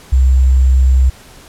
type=tone with sample-and-hold; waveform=sine; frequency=64.9 Hz; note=C2; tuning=13 cents flat; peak=-6 dBFS; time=0.12-1.1 s; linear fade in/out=10 ms; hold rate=7350 Hz; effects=pink hiss -40 dBFS RMS until 1.48 s + low-pass 12000 Hz 12 dB/octave